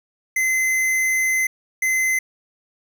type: tone bursts at uneven times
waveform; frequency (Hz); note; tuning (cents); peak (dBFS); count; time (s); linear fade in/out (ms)
square; 2053; C7; -33; -18; 2; 0.36-1.47 / 1.82-2.19; 5
effects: none